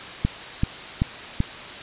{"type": "click train", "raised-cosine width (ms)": 5, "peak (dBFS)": -7, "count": 4, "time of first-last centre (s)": [0.25, 1.404], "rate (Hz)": 2.6, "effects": ["white hiss -36 dBFS RMS until 1.82 s", "resampled to 8000 Hz"]}